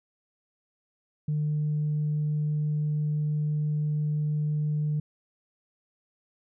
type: tone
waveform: sine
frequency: 150.5 Hz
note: D3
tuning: 43 cents sharp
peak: -23 dBFS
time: 1.28-5 s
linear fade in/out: 5 ms
effects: tanh soft clip ceiling -21 dBFS